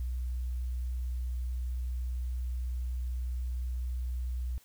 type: tone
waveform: sine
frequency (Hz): 61.8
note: B1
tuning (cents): +2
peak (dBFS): -31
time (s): 0-4.58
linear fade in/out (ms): 0
effects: white hiss -62 dBFS RMS until 4.64 s